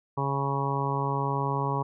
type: harmonic tone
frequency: 138.59 Hz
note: C#3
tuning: in tune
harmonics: 1 / 2 / 3 / 4 / 5 / 6 / 7 / 8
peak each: -29 / -37 / -34 / -39 / -41 / -35 / -31 / -34 dBFS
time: 0.17-1.83 s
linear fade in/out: 10 ms
effects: none